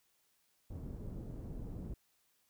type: low-pass noise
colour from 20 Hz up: pink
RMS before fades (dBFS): -44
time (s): 0.7-1.94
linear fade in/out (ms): 5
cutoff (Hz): 300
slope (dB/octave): 12
effects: white hiss -75 dBFS RMS until 2.49 s